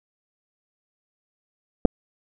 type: clicks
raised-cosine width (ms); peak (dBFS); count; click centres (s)
2; -3; 2; 1.851 / 1.855
effects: none